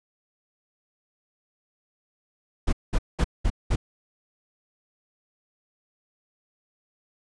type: noise bursts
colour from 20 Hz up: brown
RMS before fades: -21 dBFS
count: 5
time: 2.67-3.76 s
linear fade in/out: 10 ms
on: 58 ms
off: 200 ms
effects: resampled to 22050 Hz